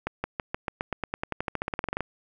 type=accelerating click train; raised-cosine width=0.5 ms; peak=-13 dBFS; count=23; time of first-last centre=0.07-2.007 s; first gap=170 ms; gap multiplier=0.93; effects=none